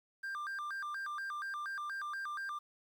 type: tone with vibrato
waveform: triangle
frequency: 1374 Hz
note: F6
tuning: 29 cents flat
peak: -36 dBFS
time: 0.23-2.59 s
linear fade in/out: 10 ms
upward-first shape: square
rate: 4.2 Hz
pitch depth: 250 cents each way
effects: 11-bit

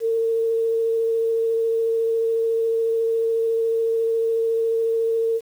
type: tone with vibrato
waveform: sine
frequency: 454.4 Hz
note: A#4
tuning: 44 cents flat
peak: -18 dBFS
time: 0-5.41 s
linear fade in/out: 50 ms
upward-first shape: sine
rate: 14 Hz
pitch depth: 11 cents each way
effects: 8-bit

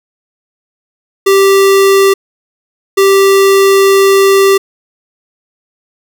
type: tone bursts at uneven times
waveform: square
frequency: 391.2 Hz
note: G4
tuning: 4 cents flat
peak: -5 dBFS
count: 2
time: 1.26-2.14 / 2.97-4.58 s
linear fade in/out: 10 ms
effects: none

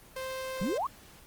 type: tone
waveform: sawtooth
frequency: 523.3 Hz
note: C5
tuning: in tune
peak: -31 dBFS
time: 0.16-0.78 s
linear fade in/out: 5 ms
type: exponential sweep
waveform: sine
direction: up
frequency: 164.81 to 1200 Hz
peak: -28 dBFS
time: 0.61-0.87 s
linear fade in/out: 5 ms
effects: pink hiss -54 dBFS RMS until 1.26 s + Opus 24 kbps

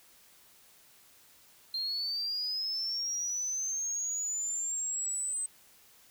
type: linear sweep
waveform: sine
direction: up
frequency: 4165 to 8220 Hz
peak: -30 dBFS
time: 1.74-5.46 s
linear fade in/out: 2 ms
effects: tanh soft clip ceiling -27 dBFS + white hiss -60 dBFS RMS until 6.1 s

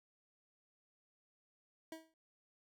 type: tone with exponential decay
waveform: 25% pulse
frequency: 321.8 Hz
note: E4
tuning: 42 cents flat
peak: -39 dBFS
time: 1.92-2.14 s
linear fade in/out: 2 ms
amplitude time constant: 46 ms
effects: none

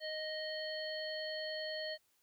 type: harmonic tone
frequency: 622.3 Hz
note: D#5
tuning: in tune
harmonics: 1 / 3 / 5 / 7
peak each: -41 / -45 / -48 / -44 dBFS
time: 0-1.98 s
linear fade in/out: 50 ms
effects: white hiss -75 dBFS RMS until 2.22 s

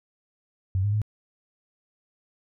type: tone with pitch steps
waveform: sine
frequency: 94.8 / 102.8 / 106.3 Hz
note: F#2 / G#2 / G#2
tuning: +43 / -17 / +41 cents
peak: -21 dBFS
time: 0.75-1.017 s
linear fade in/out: 0 ms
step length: 89 ms
effects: none

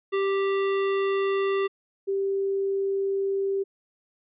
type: tone pair in turn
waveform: square / sine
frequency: 392 / 392 Hz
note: G4 / G4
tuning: 0 / 0 cents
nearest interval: unison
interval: 0 cents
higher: neither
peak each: -23 dBFS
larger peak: neither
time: 0.12-1.68 / 2.07-3.64 s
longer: second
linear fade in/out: 20 ms
effects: resampled to 8000 Hz

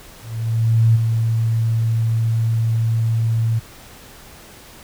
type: tone with ADSR envelope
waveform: sine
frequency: 113.4 Hz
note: A#2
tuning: 47 cents flat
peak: -9 dBFS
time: 0.21-3.6 s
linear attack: 740 ms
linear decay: 21 ms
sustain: -6 dB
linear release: 19 ms
effects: pink hiss -42 dBFS RMS until 4.83 s

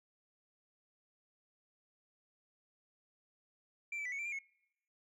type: tone with pitch steps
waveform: sine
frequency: 2350 / 2312 / 1983 / 2215 / 2345 / 2395 / 2186 Hz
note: D7 / D7 / B6 / C#7 / D7 / D7 / C#7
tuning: +1 / -28 / +7 / -2 / -3 / +33 / -25 cents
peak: -35 dBFS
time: 3.92-4.389 s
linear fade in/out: 5 ms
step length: 67 ms
effects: noise-tail reverb RT60 0.8 s tail -26 dB re dry + tanh soft clip ceiling -37 dBFS

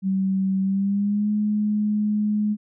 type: tone with pitch glide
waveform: sine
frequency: 191.6 to 210.2 Hz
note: G3 to G#3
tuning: -39 to +21 cents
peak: -19 dBFS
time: 0.02-2.57 s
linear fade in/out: 50 ms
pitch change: +160 cents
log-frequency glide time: 0.62-1.3 s
effects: none

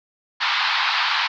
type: band-pass noise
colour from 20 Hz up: pink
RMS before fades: -21 dBFS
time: 0.4-1.28 s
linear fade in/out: 20 ms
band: 870 to 4600 Hz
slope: 48 dB/octave
effects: none

